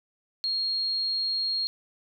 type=tone; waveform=sine; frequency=4260 Hz; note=C8; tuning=30 cents sharp; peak=-25 dBFS; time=0.44-1.67 s; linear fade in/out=0 ms; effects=none